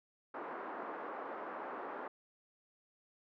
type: band-pass noise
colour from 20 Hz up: white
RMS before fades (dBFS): -44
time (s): 0.34-2.08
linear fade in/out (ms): 5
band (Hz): 280 to 1300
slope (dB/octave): 24
effects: none